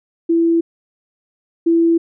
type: tone pair in turn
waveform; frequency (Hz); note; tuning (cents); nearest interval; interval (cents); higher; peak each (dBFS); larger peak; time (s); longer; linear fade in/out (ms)
sine; 333.5 / 333.5; E4 / E4; +20 / +20; unison; 0; neither; -11 / -10; second; 0.29-0.61 / 1.66-1.98; neither; 10
effects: none